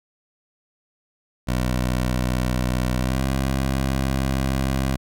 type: tone with pitch glide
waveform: 15% pulse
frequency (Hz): 62.4 to 66.49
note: B1 to C2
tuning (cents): +19 to +28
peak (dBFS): -14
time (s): 1.47-4.97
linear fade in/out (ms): 20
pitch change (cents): +109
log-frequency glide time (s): 2.98-3.24
effects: none